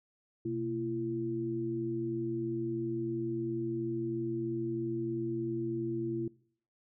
sine tone cluster, 126.2 / 229.2 / 338.7 Hz, B2 / A#3 / E4, +38 / -29 / +47 cents, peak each -39 / -40 / -33 dBFS, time 0.45-6.28 s, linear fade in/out 5 ms, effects noise-tail reverb RT60 0.6 s tail -22 dB re dry

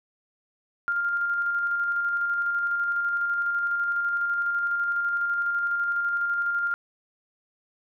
sine tone with tremolo, 1400 Hz, F6, 4 cents sharp, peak -22 dBFS, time 0.88-6.74 s, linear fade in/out 0 ms, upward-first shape square, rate 12 Hz, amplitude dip 25%, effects none

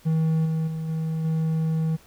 triangle tone with level steps, 160 Hz, D#3, 49 cents sharp, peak -17 / -20 / -25 / -22 / -19 dBFS, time 0.05-1.97 s, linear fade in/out 20 ms, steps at 0.45 / 0.67 / 0.88 / 1.24 s, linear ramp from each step 10 ms, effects pink hiss -54 dBFS RMS until 2.06 s

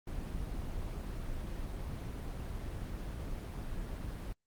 brown noise, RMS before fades -39 dBFS, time 0.07-4.33 s, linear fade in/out 5 ms, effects Opus 24 kbps

